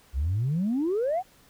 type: exponential sweep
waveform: sine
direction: up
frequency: 60.7 to 784 Hz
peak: -22 dBFS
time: 0.13-1.23 s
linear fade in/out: 50 ms
effects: tanh soft clip ceiling -20 dBFS + pink hiss -58 dBFS RMS until 1.49 s